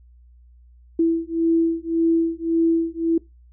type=beating tone pair; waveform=sine; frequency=329.6 / 331.4 Hz; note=E4 / E4; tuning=0 / +9 cents; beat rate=1.8 Hz; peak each=-20 dBFS; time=0.99-3.18 s; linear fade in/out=5 ms; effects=noise-tail reverb RT60 0.2 s tail -21 dB re dry + added 60 Hz sine -47 dBFS peak until 3.52 s